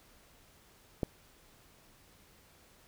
click, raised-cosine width 2 ms, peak -17 dBFS, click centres 1.032 s, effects pink hiss -62 dBFS RMS until 2.87 s

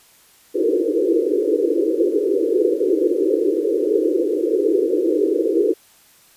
pink band-pass noise, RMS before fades -18 dBFS, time 0.54-5.74 s, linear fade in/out 20 ms, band 310 to 500 Hz, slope 96 dB/octave, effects white hiss -52 dBFS RMS until 6.36 s + resampled to 32000 Hz

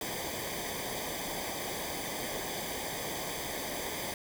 pink noise with comb filter, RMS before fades -37 dBFS, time 0.01-4.14 s, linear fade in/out 2 ms, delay 0.73 ms, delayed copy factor -0.8, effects none

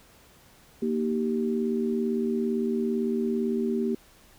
harmonic tone, 77.78 Hz, D#2, in tune, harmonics 3 / 4 / 5, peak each -26 / -36 / -28 dBFS, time 0.82-3.95 s, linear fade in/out 5 ms, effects pink hiss -56 dBFS RMS until 4.38 s

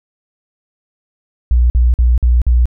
sine tone bursts, 60.4 Hz, B1, 38 cents flat, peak -7 dBFS, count 5, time 1.51-2.656 s, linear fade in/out 0 ms, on 190 ms, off 49 ms, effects none

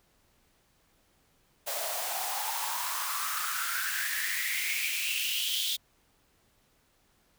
white noise with high-pass filter sweep, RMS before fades -32 dBFS, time 1.66-5.77 s, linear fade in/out 20 ms, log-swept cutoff 600 to 3500 Hz, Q 7.3, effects pink hiss -68 dBFS RMS until 7.38 s

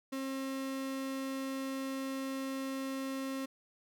35% pulse tone, 268 Hz, C4, 42 cents sharp, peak -34 dBFS, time 0.12-3.46 s, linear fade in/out 10 ms, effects none

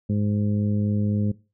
harmonic tone, 103.83 Hz, G#2, in tune, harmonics 1 / 2 / 3 / 4 / 5, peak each -23 / -23 / -37 / -38 / -39 dBFS, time 0.09-1.32 s, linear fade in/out 10 ms, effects noise-tail reverb RT60 0.3 s tail -20 dB re dry

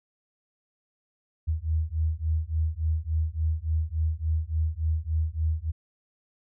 sine beating tone pair, 77.78 / 81.28 Hz, D#2 / E2, 0 / -24 cents, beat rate 3.5 Hz, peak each -27 dBFS, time 1.47-5.72 s, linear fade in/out 20 ms, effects none

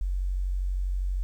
sine tone, 46.25 Hz, F#1, in tune, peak -25 dBFS, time 0.01-1.23 s, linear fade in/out 0 ms, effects 10-bit

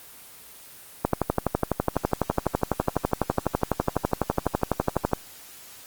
click train, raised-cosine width 1 ms, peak -6 dBFS, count 50, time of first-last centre 1.05-5.133 s, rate 12 Hz, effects white hiss -46 dBFS RMS until 5.86 s + Opus 24 kbps

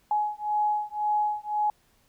sine beating tone pair, 840 / 841.9 Hz, G#5 / G#5, +19 / +23 cents, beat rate 1.9 Hz, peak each -27 dBFS, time 0.11-1.7 s, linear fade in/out 2 ms, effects pink hiss -65 dBFS RMS until 2.08 s

